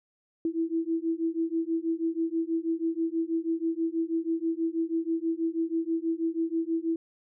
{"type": "beating tone pair", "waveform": "sine", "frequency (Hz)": [325.7, 331.9], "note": ["E4", "E4"], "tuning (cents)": [-21, 12], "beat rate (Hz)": 6.2, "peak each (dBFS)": -29, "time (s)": [0.45, 6.96], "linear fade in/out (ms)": 2, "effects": []}